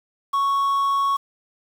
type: tone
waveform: triangle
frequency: 1108.7 Hz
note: C#6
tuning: in tune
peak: -16 dBFS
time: 0.33-1.17 s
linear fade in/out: 10 ms
effects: 7-bit

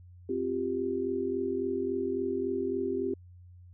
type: chord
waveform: sine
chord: C suspended fourth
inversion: none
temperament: just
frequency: 261.6 / 348.8 / 392.4 Hz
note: C4 / F4 / G4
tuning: 0 / -2 / +2 cents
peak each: -34 / -34 / -31 dBFS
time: 0.29-3.14 s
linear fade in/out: 5 ms
effects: added 89 Hz sine -49 dBFS peak until 3.73 s

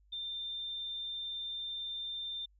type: tone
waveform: sine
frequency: 3589 Hz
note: A7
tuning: 34 cents sharp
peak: -37 dBFS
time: 0.12-2.46 s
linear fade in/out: 10 ms
effects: added 50 Hz sine -63 dBFS peak until 2.59 s

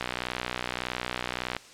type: click train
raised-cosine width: 0.3 ms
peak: -13 dBFS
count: 97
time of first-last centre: 0.01-1.566 s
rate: 61.7 Hz
effects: white hiss -50 dBFS RMS until 1.73 s + low-pass 7000 Hz 12 dB/octave

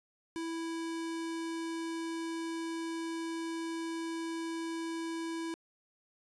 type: tone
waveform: square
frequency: 329.6 Hz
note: E4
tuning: in tune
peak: -36 dBFS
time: 0.36-5.54 s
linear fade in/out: 0 ms
effects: resampled to 24000 Hz + 12-bit

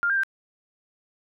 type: tone with pitch steps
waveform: sine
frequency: 1401 / 1597 / 1572 Hz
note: F6 / G6 / G6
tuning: +5 / +32 / +4 cents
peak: -20 dBFS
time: 0.03-0.234 s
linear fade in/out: 0 ms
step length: 68 ms
effects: none

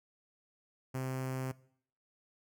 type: tone with notch filter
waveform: sawtooth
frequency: 130.6 Hz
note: C3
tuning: 3 cents flat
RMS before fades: -37 dBFS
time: 0.94-1.52 s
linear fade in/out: 10 ms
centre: 3700 Hz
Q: 1.2
effects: noise-tail reverb RT60 0.6 s tail -20 dB re dry

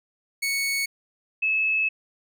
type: tone pair in turn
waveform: sawtooth / sine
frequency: 2217 / 2597 Hz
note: C#7 / E7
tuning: 0 / -26 cents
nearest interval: minor third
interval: 274 cents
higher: second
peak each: -20 dBFS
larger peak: neither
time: 0.42-0.86 / 1.42-1.89 s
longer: second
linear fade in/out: 10 ms
effects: none

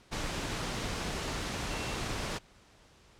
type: tone in noise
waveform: sine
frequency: 2708 Hz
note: E7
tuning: 46 cents sharp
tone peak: -44 dBFS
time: 1.69-1.96 s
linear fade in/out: 20 ms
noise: pink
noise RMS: -35 dBFS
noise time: 0.11-2.39 s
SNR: -12 dB
effects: pink hiss -60 dBFS RMS until 3.19 s + low-pass 7000 Hz 12 dB/octave

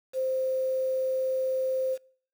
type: tone with quantisation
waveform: sine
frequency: 522 Hz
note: C5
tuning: 4 cents flat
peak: -25 dBFS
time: 0.13-1.98 s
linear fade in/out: 50 ms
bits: 8
effects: noise-tail reverb RT60 0.6 s tail -26 dB re dry

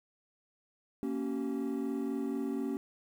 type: chord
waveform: triangle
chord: G diminished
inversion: first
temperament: equal with one note detuned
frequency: 233.1 / 277.2 / 382.6 Hz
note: Bb3 / Db4 / G4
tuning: 0 / 0 / -42 cents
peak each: -34 / -32 / -36 dBFS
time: 1.03-2.77 s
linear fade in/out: 0 ms
effects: tanh soft clip ceiling -24 dBFS + 10-bit

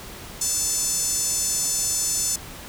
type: tone with high-pass filter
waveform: 5% pulse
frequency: 880 Hz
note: A5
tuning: in tune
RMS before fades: -24 dBFS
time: 0.41-2.36 s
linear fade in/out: 5 ms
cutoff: 6500 Hz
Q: 2.4
effects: pink hiss -39 dBFS RMS until 2.68 s

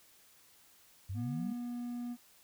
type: exponential sweep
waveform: sine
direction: up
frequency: 89.7 to 221.4 Hz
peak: -36 dBFS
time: 1.09-1.53 s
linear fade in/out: 10 ms
type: tone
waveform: triangle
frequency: 241.6 Hz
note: B3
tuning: 38 cents flat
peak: -35 dBFS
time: 1.14-2.17 s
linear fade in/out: 50 ms
effects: white hiss -63 dBFS RMS until 2.43 s

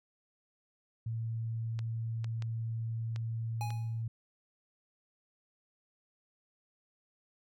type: tone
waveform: sine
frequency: 113.7 Hz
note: A#2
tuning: 43 cents flat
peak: -33 dBFS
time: 1.06-4.08 s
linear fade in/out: 5 ms
type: clicks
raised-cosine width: 0.2 ms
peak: -28 dBFS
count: 5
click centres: 1.791 / 2.244 / 2.423 / 3.161 / 3.705 s
type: tone with exponential decay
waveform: square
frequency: 830.6 Hz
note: G#5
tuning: in tune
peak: -36 dBFS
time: 3.61-4.02 s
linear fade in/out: 0 ms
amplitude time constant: 87 ms
effects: none

